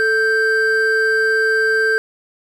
triangle tone pair together, 440 / 1571 Hz, A4 / G6, 0 / +3 cents, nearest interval octave + minor seventh, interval 2203 cents, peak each -16 / -13 dBFS, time 0-1.98 s, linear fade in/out 0 ms, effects none

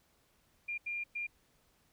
sine tone bursts at uneven times, 2400 Hz, D7, 37 cents sharp, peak -35 dBFS, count 3, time 0.68-0.78 / 0.86-1.04 / 1.15-1.27 s, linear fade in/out 10 ms, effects pink hiss -71 dBFS RMS until 1.92 s

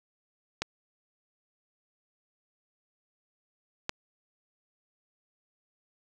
clicks, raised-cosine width 0.2 ms, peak -12 dBFS, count 2, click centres 0.62 / 3.894 s, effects none

